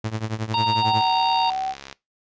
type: tone with tremolo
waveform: sawtooth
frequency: 110 Hz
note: A2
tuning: in tune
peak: -18 dBFS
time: 0.04-1.02 s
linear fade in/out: 5 ms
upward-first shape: triangle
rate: 11 Hz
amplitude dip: 90%
type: harmonic tone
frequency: 927 Hz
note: A#5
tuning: 10 cents flat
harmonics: 1 / 3 / 4 / 5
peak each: -20 / -28 / -28 / -31 dBFS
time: 0.54-1.5 s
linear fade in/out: 2 ms
type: tone with vibrato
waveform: sine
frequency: 759 Hz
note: F#5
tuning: 44 cents sharp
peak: -23 dBFS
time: 0.81-1.75 s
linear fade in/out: 50 ms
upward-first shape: triangle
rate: 2.6 Hz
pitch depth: 12 cents each way
type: click train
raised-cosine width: 0.2 ms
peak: -19 dBFS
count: 64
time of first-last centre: 1.01-1.927 s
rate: 68.7 Hz
effects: noise-tail reverb RT60 0.2 s tail -21 dB re dry + resampled to 16000 Hz